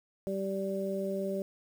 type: harmonic tone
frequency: 194.2 Hz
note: G3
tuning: 16 cents flat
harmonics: 1 / 2 / 3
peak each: -35 / -35 / -35 dBFS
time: 0.27-1.42 s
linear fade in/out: 0 ms
effects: 9-bit